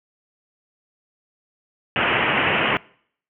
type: low-pass noise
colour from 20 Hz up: white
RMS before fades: -20 dBFS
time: 1.96-2.77 s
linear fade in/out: 0 ms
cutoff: 3000 Hz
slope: 96 dB/octave
effects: noise-tail reverb RT60 0.6 s tail -24 dB re dry + high-pass 100 Hz 12 dB/octave